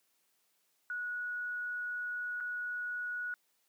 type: tone with dropouts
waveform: sine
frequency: 1462 Hz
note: F#6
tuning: 21 cents flat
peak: -35 dBFS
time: 0.9-3.34 s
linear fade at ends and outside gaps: 1 ms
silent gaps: 2.403-2.407 s
effects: white hiss -75 dBFS RMS until 3.68 s + high-pass 200 Hz 12 dB/octave